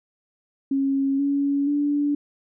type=tone with pitch steps; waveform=sine; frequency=273.2 / 281.4 / 289.8 Hz; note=C#4 / C#4 / D4; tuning=-25 / +26 / -23 cents; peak=-19 dBFS; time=0.71-2.15 s; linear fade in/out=5 ms; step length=480 ms; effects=none